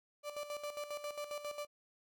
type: tone with tremolo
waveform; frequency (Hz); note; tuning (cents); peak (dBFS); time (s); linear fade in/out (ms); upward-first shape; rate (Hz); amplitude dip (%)
35% pulse; 587.3; D5; 0; -37; 0.23-1.67; 50; square; 7.4; 65
effects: none